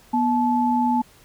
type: tone pair together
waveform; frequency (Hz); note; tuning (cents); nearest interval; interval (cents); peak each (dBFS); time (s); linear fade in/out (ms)
sine; 243.6 / 867; B3 / A5; -24 / -26; octave + minor seventh; 2198; -20; 0.13-1.02; 10
effects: pink hiss -52 dBFS RMS until 1.24 s